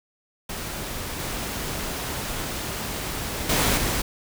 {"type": "noise with level steps", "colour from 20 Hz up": "pink", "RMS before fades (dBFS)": [-32, -30, -21, -25], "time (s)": [0.49, 4.02], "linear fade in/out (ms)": 5, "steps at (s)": [1.19, 3.49, 3.77], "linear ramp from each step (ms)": 5, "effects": []}